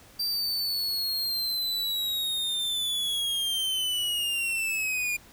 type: linear sweep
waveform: 45% pulse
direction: down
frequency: 4699 to 2411 Hz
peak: -26 dBFS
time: 0.19-5.17 s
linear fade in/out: 10 ms
effects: pink hiss -53 dBFS RMS until 5.32 s